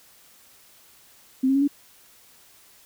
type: tone with pitch steps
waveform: sine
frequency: 261.6 / 269.3 / 277.2 / 285.3 Hz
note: C4 / C#4 / C#4 / C#4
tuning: 0 / -50 / 0 / +50 cents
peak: -17 dBFS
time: 1.43-1.678 s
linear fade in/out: 10 ms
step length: 62 ms
effects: white hiss -54 dBFS RMS until 2.85 s